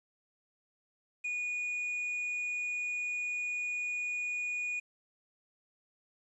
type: tone with quantisation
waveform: triangle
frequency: 2456 Hz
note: D#7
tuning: 23 cents flat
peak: -31 dBFS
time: 1.24-4.8 s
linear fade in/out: 10 ms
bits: 10
effects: resampled to 24000 Hz